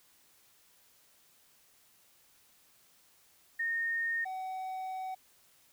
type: tone pair in turn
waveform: sine / triangle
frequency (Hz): 1840 / 752.9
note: A#6 / F#5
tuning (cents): -23 / +30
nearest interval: octave + minor third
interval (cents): 1547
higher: first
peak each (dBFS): -30 / -34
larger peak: first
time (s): 3.59-4.25 / 4.25-5.15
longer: second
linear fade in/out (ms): 10
effects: white hiss -65 dBFS RMS until 5.72 s